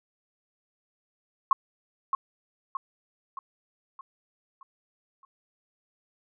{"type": "tone with echo", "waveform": "sine", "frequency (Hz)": 1080, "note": "C#6", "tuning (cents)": -45, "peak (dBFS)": -16, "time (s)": [1.51, 1.53], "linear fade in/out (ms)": 2, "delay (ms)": 620, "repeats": 6, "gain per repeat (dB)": -6, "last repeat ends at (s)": 5.25, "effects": []}